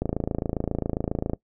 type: click train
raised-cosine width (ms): 2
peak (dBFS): -12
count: 37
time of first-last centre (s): 0.02-1.334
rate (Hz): 27.4
effects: noise-tail reverb RT60 0.1 s tail -20 dB re dry